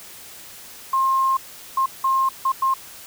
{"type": "tone bursts at uneven times", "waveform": "sine", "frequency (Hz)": 1064, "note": "C6", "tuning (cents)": 29, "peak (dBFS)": -16, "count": 5, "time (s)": [[0.93, 1.37], [1.77, 1.86], [2.04, 2.29], [2.45, 2.52], [2.62, 2.74]], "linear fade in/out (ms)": 5, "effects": ["white hiss -41 dBFS RMS until 3.06 s"]}